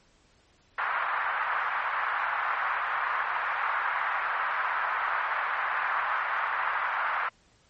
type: band-pass noise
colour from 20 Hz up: pink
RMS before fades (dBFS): -29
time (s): 0.78-7.29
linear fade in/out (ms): 5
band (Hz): 990 to 1700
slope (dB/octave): 24
effects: pink hiss -63 dBFS RMS until 7.69 s + MP3 32 kbps